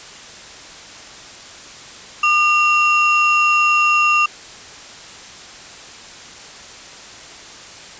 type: ring-modulated tone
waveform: triangle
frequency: 1975.5 Hz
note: B6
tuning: in tune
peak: -7 dBFS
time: 2.23-4.26 s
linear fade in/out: 5 ms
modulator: 769 Hz
effects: white hiss -37 dBFS RMS until 7.99 s + resampled to 16000 Hz